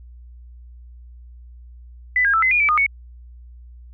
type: tone with pitch steps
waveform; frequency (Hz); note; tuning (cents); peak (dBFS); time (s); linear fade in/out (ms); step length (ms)
sine; 1996 / 1622 / 1323 / 2047 / 2436 / 2309 / 1227 / 2221; B6 / G#6 / E6 / C7 / D#7 / D7 / D#6 / C#7; +18 / -41 / +6 / -38 / -37 / -30 / -25 / +3; -14; 2.16-2.864; 2; 88
effects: added 60 Hz sine -39 dBFS peak until 3.93 s